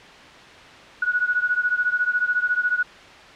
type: beating tone pair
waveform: sine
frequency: 1460 / 1474 Hz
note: F#6 / F#6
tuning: -24 / -7 cents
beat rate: 14 Hz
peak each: -21 / -23 dBFS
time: 1.02-2.83 s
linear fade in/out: 5 ms
effects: white hiss -43 dBFS RMS until 3.35 s + low-pass 3000 Hz 12 dB/octave